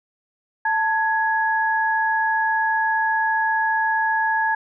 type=tone pair together; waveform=sine; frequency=886 / 1671.1 Hz; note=A5 / G#6; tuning=+12 / +10 cents; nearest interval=major seventh; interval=1098 cents; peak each=-20 / -21 dBFS; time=0.65-4.55 s; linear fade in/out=5 ms; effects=none